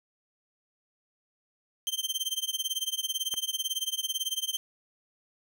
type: tone with tremolo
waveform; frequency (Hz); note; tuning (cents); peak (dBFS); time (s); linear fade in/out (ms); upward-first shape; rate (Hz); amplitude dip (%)
sawtooth; 3136; G7; 0; -23; 1.87-4.57; 0; sine; 18; 95
type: click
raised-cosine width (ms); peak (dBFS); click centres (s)
0.5; -26; 3.34
effects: none